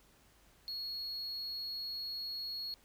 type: tone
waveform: triangle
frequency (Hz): 4325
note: C#8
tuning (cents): -43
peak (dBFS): -37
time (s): 0.68-2.74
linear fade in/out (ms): 0
effects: added 50 Hz sine -70 dBFS peak until 2.84 s + pink hiss -66 dBFS RMS until 2.84 s